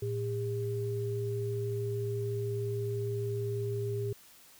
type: tone pair together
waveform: sine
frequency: 113.3 / 403.8 Hz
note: A#2 / G#4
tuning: -49 / -49 cents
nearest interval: octave + minor seventh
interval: 2200 cents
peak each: -33 / -34 dBFS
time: 0.02-4.13 s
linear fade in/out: 5 ms
effects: white hiss -57 dBFS RMS until 4.59 s